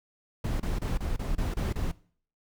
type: noise bursts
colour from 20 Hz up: brown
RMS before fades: -29 dBFS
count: 8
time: 0.44-1.916 s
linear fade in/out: 5 ms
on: 160 ms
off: 28 ms
effects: noise-tail reverb RT60 0.5 s tail -20 dB re dry